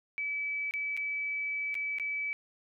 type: tone with dropouts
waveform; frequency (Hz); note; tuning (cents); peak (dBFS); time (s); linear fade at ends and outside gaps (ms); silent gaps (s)
sine; 2297; D7; -39; -31; 0.18-2.33; 0; 0.71-0.738 / 0.967-0.974 / 1.743-1.752 / 1.985-1.998
effects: none

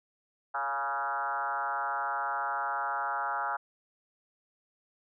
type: tone with frequency modulation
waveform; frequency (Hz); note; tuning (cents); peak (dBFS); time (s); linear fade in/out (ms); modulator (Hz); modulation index
sine; 1101; C#6; -12; -29; 0.54-3.57; 10; 134; 2.9
effects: none

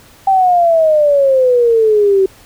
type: exponential sweep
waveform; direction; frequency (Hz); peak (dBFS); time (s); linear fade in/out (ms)
sine; down; 784 to 378.2; -7; 0.27-2.26; 5
effects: pink hiss -43 dBFS RMS until 2.45 s

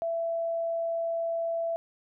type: tone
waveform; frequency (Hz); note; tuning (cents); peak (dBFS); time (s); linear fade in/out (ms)
sine; 667; E5; +20; -27; 0.02-1.76; 0
effects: none

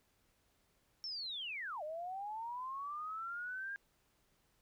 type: linear two-way sweep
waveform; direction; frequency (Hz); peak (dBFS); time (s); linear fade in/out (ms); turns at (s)
sine; down then up; 5470 to 594 to 1625; -40; 1.04-3.76; 0; 1.83
effects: pink hiss -75 dBFS RMS until 4.61 s

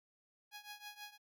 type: tone with tremolo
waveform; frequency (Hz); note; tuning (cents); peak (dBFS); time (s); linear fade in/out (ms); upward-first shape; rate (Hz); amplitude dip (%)
10% pulse; 830.6; G#5; 0; -37; 0.51-1.18; 50; triangle; 6.2; 90
effects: MP3 96 kbps

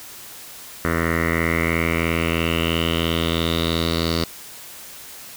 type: tone with low-pass filter sweep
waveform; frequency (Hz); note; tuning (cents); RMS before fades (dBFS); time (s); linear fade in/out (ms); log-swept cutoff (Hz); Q
10% pulse; 83; E2; +12; -21; 0.85-4.24; 0; 1700 to 4500; 5.9
effects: white hiss -39 dBFS RMS until 5.36 s

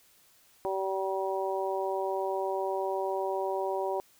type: harmonic tone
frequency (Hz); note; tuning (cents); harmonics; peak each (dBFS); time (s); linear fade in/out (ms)
192; G3; -36; 2 / 3 / 4 / 5; -32 / -34 / -35 / -36; 0.65-4; 0
effects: white hiss -62 dBFS RMS until 4.19 s

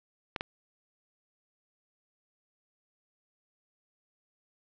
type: clicks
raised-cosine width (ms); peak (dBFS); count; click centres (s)
0.3; -16 / -16; 2; 0.362 / 0.409
effects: low-pass 5000 Hz 12 dB/octave

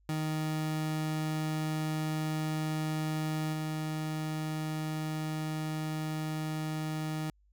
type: tone with level steps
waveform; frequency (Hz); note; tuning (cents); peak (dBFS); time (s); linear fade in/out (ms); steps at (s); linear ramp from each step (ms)
30% pulse; 155.56; D#3; 0; -28 / -30; 0.09-7.3; 2; 3.52; 20
effects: added 50 Hz sine -63 dBFS peak until 7.52 s

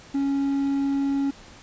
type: tone with quantisation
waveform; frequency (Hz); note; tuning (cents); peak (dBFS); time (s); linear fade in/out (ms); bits
triangle; 277.2; C#4; 0; -19; 0.14-1.31; 10; 8
effects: pink hiss -47 dBFS RMS until 1.62 s + resampled to 16000 Hz

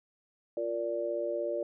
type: chord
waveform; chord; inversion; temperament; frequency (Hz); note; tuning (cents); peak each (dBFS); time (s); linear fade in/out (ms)
sine; Bb major; second; just; 349.6 / 466.2 / 582.7; F4 / Bb4 / D5; +2 / 0 / -14; -36 / -37 / -32; 0.57-1.63; 2
effects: none

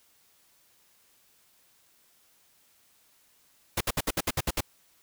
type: noise bursts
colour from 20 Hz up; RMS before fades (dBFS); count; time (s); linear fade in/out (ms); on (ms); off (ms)
pink; -27; 9; 3.77-4.607; 5; 37; 63
effects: white hiss -64 dBFS RMS until 5.02 s

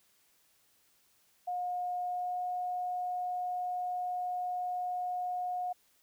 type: tone with pitch glide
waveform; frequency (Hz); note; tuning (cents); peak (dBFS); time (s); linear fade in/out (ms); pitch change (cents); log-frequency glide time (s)
sine; 718 to 722.6; F5 to F#5; +48 to -41; -32; 1.47-5.73; 10; +11; 2.04-2.43
effects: white hiss -69 dBFS RMS until 6.02 s

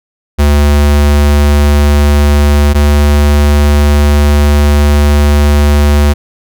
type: tone pair in turn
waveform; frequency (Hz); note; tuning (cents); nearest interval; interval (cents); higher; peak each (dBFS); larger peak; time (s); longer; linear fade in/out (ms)
square; 72.8 / 73.06; D2 / D2; -15 / -8; unison; 7; second; -5; neither; 0.38-2.74 / 2.74-6.14; second; 20
effects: none

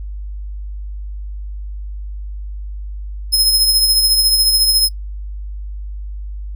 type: tone with tremolo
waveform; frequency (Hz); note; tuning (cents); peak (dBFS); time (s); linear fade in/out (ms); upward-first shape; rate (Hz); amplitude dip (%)
sawtooth; 5140; E8; -45; -6; 3.32-4.89; 20; triangle; 14; 50
effects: noise-tail reverb RT60 0.1 s tail -25 dB re dry + added 50 Hz sine -24 dBFS peak until 6.55 s

